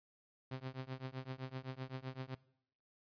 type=tone with tremolo; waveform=sawtooth; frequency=130.81 Hz; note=C3; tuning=in tune; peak=-35 dBFS; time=0.51-2.35 s; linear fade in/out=5 ms; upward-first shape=triangle; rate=7.8 Hz; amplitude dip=100%; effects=noise-tail reverb RT60 0.7 s tail -21 dB re dry + resampled to 11025 Hz